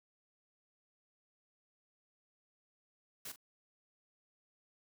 white noise with echo, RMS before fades -45 dBFS, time 3.25-3.32 s, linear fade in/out 5 ms, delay 41 ms, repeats 1, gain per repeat -13 dB, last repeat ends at 3.361 s, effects none

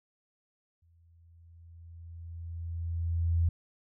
sine tone with exponential growth, 84 Hz, E2, 33 cents sharp, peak -22 dBFS, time 0.82-3.49 s, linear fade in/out 5 ms, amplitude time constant 580 ms, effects none

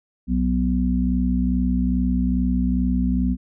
harmonic tone, 62.4 Hz, B1, 19 cents sharp, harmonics 1 / 3 / 4, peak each -22 / -22 / -22 dBFS, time 0.27-3.37 s, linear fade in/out 50 ms, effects none

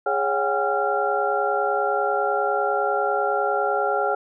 sine tone cluster, 412.5 / 556 / 737 / 807 / 1379 Hz, G#4 / C#5 / F#5 / G#5 / F6, -12 / +5 / -7 / -50 / -22 cents, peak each -26 dBFS, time 0.06-4.15 s, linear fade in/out 5 ms, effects none

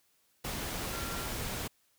sine tone in noise, 1376 Hz, F6, 26 cents flat, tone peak -44 dBFS, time 0.92-1.27 s, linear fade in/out 10 ms, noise pink, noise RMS -37 dBFS, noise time 0.44-1.68 s, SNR -10 dB, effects white hiss -71 dBFS RMS until 1.98 s

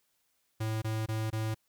square tone bursts, 110 Hz, A2, in tune, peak -31 dBFS, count 4, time 0.6-1.546 s, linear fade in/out 10 ms, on 220 ms, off 22 ms, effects white hiss -75 dBFS RMS until 1.68 s

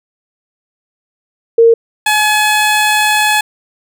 sine / 15% pulse tone pair in turn, 460.3 / 849.6 Hz, A#4 / G#5, -22 / +39 cents, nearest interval major seventh, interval 1061 cents, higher second, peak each -3 dBFS, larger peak neither, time 1.58-1.74 / 2.06-3.41 s, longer second, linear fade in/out 5 ms, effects none

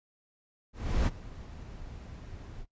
brown noise with ADSR envelope, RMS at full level -25 dBFS, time 0.73-2.66 s, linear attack 340 ms, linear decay 28 ms, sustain -19 dB, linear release 55 ms, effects noise-tail reverb RT60 0.1 s tail -17 dB re dry + resampled to 16000 Hz

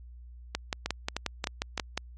two click trains, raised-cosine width 0.2 ms, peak -12 / -13 dBFS, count 9 / 4, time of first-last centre 0.55-1.976 / 0.86-1.777 s, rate 5.61 / 3.27 Hz, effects added 60 Hz sine -45 dBFS peak until 2.17 s + AAC 32 kbps

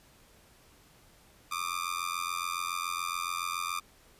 sawtooth tone with amplitude modulation, 1199 Hz, D6, 36 cents sharp, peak -24 dBFS, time 1.51-3.8 s, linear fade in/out 10 ms, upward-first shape sine, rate 87.1 Hz, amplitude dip 100%, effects pink hiss -60 dBFS RMS until 4.19 s + resampled to 32000 Hz

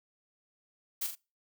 blue noise with echo, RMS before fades -33 dBFS, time 1.01-1.07 s, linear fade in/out 10 ms, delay 42 ms, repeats 2, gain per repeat -6 dB, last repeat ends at 1.154 s, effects noise-tail reverb RT60 0.3 s tail -25 dB re dry

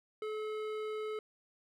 sine tone with hard clipping, 430.3 Hz, A4, 39 cents flat, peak -38 dBFS, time 0.22-1.19 s, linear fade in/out 2 ms, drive 13 dB, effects none

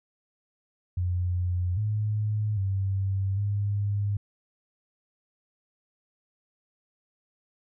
sine tone with pitch steps, 89.5 / 106.3 / 97 / 101.8 Hz, F2 / G#2 / G2 / G#2, +43 / +41 / -18 / -34 cents, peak -24 dBFS, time 0.97-4.17 s, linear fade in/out 5 ms, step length 800 ms, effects none

